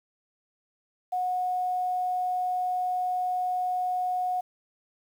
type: tone with quantisation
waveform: sine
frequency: 730 Hz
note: F#5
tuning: 24 cents flat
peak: -25 dBFS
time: 1.12-4.41 s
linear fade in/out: 10 ms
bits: 9
effects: none